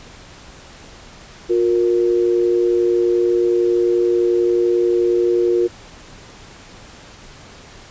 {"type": "tone pair together", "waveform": "sine", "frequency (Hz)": [357, 468.3], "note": ["F4", "A#4"], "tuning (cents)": [38, 8], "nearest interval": "perfect fourth", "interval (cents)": 470, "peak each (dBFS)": [-14, -19], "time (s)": [1.49, 5.68], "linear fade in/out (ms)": 20, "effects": ["pink hiss -41 dBFS RMS until 7.9 s", "resampled to 16000 Hz"]}